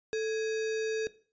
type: tone with sample-and-hold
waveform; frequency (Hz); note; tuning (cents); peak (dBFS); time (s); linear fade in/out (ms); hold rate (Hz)
sine; 440; A4; 0; -28; 0.13-1.07; 0; 2100
effects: noise-tail reverb RT60 0.4 s tail -17 dB re dry + resampled to 16000 Hz